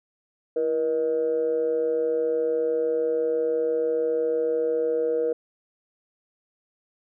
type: tone with amplitude modulation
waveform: sine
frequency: 476.8 Hz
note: A#4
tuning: 39 cents sharp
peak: -17 dBFS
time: 0.56-5.33 s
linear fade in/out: 5 ms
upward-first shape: sine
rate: 146 Hz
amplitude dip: 75%
effects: tanh soft clip ceiling -14 dBFS